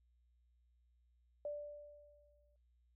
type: tone with exponential decay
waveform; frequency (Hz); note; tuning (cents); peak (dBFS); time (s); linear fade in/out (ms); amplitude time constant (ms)
sine; 587.3; D5; 0; -38; 1.45-2.56; 2; 240
effects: noise-tail reverb RT60 0.6 s tail -24 dB re dry + added 60 Hz sine -70 dBFS peak until 2.95 s